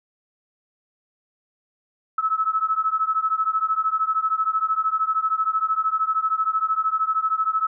sine beating tone pair, 1294 / 1307 Hz, E6 / E6, -32 / -15 cents, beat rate 13 Hz, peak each -22 / -23 dBFS, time 2.18-7.67 s, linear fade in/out 5 ms, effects none

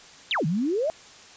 sine exponential two-way sweep, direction down then up, 3951 to 146.83 to 671 Hz, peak -22 dBFS, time 0.31-0.9 s, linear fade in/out 0 ms, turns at 0.46 s, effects white hiss -48 dBFS RMS until 1.36 s + resampled to 16000 Hz

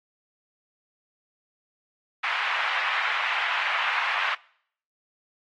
white band-pass noise, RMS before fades -27 dBFS, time 2.23-4.35 s, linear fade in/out 10 ms, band 880 to 2500 Hz, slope 24 dB/octave, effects noise-tail reverb RT60 0.6 s tail -22 dB re dry + AAC 32 kbps

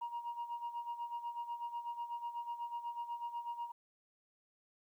sine tone with tremolo, 946 Hz, A#5, 25 cents sharp, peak -35 dBFS, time 0.01-3.72 s, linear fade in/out 10 ms, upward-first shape sine, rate 8.1 Hz, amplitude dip 75%, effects tanh soft clip ceiling -35 dBFS + 12-bit

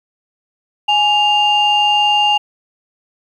sine tone pair together, 832.7 / 2801 Hz, G#5 / F7, +4 / +4 cents, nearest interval octave + major sixth, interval 2100 cents, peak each -12 dBFS, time 0.88-2.38 s, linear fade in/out 10 ms, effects tanh soft clip ceiling -5 dBFS + 8-bit

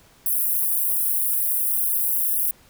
white high-pass noise, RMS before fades -22 dBFS, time 0.26-2.51 s, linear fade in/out 2 ms, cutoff 9900 Hz, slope 48 dB/octave, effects pink hiss -54 dBFS RMS until 2.69 s

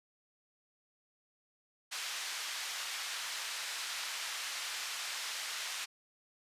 white band-pass noise, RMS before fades -40 dBFS, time 1.91-5.86 s, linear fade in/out 20 ms, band 1100 to 5400 Hz, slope 12 dB/octave, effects resampled to 32000 Hz

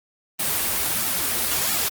white noise with flanger, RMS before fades -23 dBFS, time 0.39-1.89 s, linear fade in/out 10 ms, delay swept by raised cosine 1.9 to 7.3 ms, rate 1.5 Hz, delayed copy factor -0.75, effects Opus 32 kbps

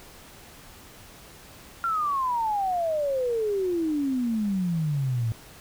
sine exponential sweep, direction down, 1386 to 110 Hz, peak -23 dBFS, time 1.84-5.32 s, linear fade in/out 0 ms, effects pink hiss -48 dBFS RMS until 5.6 s

